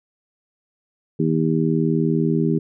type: harmonic tone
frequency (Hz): 80.1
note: E2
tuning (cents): -49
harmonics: 2 / 3 / 4 / 5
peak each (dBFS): -20 / -22 / -23 / -24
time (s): 1.19-2.59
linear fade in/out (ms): 10
effects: none